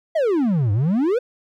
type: exponential two-way sweep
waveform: triangle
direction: down then up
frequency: 679 to 96.9 to 521 Hz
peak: -14 dBFS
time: 0.15-1.19 s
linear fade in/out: 10 ms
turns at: 0.72 s
effects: none